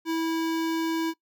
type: tone with notch filter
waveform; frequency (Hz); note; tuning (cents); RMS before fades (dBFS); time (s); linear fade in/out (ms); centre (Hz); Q
square; 326.4; E4; -17; -27; 0.05-1.14; 50; 9400; 1.7
effects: noise-tail reverb RT60 0.1 s tail -20 dB re dry